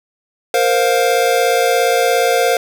square chord, Bb suspended second, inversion none, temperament equal with one note detuned, 466.2 / 523.3 / 704.9 Hz, Bb4 / C5 / F5, 0 / 0 / +16 cents, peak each -17 dBFS, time 0.54-2.57 s, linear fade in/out 2 ms, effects none

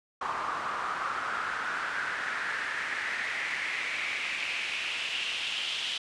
pink noise with band-pass filter sweep, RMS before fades -33 dBFS, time 0.21-5.98 s, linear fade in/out 5 ms, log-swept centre 1100 to 3200 Hz, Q 4, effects resampled to 22050 Hz

